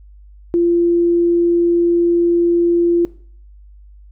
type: tone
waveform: sine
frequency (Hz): 343.6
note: F4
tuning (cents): -28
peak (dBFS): -11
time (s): 0.54-3.05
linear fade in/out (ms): 0
effects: noise-tail reverb RT60 0.5 s tail -20 dB re dry + added 50 Hz sine -39 dBFS peak until 4.11 s